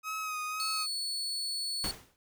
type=tone with vibrato; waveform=30% pulse; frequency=1263 Hz; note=D#6; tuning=26 cents sharp; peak=-31 dBFS; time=0.03-0.87 s; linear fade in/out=50 ms; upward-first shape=sine; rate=1.9 Hz; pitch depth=31 cents each way
type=tone; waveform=35% pulse; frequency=4417 Hz; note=C#8; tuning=7 cents flat; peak=-31 dBFS; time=0.6-1.91 s; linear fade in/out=0 ms
type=noise with exponential decay; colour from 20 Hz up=pink; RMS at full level=-34 dBFS; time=1.84-2.16 s; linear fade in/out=0 ms; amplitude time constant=69 ms
effects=none